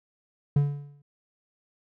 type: tone with exponential decay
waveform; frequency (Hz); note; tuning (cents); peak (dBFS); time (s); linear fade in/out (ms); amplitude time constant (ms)
triangle; 143.6; D3; -39; -14; 0.56-1.02; 5; 98
effects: none